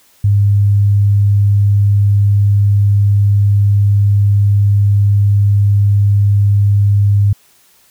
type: tone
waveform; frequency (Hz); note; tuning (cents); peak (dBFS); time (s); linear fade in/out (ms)
sine; 101.4; G#2; -41; -7; 0.24-7.33; 5
effects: white hiss -50 dBFS RMS until 7.9 s